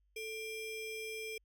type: ring-modulated tone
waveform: square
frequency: 1405 Hz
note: F6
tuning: 10 cents sharp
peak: -38 dBFS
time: 0.16-1.38 s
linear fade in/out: 5 ms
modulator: 966 Hz
effects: added 50 Hz sine -70 dBFS peak until 1.44 s

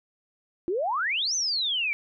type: exponential two-way sweep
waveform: sine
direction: up then down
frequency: 329.8 to 6272 to 2260 Hz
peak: -24 dBFS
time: 0.68-1.93 s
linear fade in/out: 0 ms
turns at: 1.35 s
effects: none

